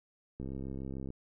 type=click train; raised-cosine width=3 ms; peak=-28 dBFS; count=48; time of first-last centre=0.4-1.104 s; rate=66.8 Hz; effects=none